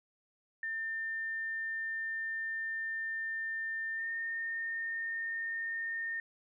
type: tone with pitch glide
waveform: sine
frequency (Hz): 1800 to 1825.1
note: A6 to A#6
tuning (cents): +39 to -37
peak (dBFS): -34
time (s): 0.63-6.2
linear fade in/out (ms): 2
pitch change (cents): +24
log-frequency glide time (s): 3.95-4.09
effects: none